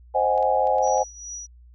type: chord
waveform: sine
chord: Ab dominant seventh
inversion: first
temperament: equal with one note detuned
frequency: 523.3 / 622.3 / 745.1 / 830.6 Hz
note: C5 / Eb5 / Gb5 / Ab5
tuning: 0 / 0 / +12 / 0 cents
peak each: -23 / -25 / -24 / -22 dBFS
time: 0.14-1.04 s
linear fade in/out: 20 ms
type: clicks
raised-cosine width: 0.2 ms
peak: -30 dBFS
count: 6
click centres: 0.378 / 0.427 / 0.672 / 0.784 / 0.876 / 0.98 s
type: tone with tremolo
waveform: sine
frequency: 5830 Hz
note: F#8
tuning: 26 cents flat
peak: -31 dBFS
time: 0.82-1.47 s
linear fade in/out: 20 ms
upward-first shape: triangle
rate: 2.4 Hz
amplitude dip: 80%
effects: added 60 Hz sine -46 dBFS peak until 1.74 s